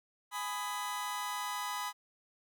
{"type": "chord", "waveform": "sawtooth", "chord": "G# minor", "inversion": "none", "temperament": "just", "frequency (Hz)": [830.6, 996.7, 1245.9], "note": ["G#5", "B5", "D#6"], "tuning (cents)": [0, 16, 2], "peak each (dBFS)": [-38, -34, -37], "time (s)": [0.31, 1.93], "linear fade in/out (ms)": 50, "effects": []}